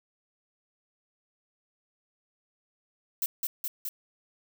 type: noise with echo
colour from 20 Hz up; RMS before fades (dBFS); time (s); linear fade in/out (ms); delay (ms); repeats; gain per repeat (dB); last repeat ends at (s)
violet; -28; 3.22-3.26; 2; 210; 3; -2; 3.89
effects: none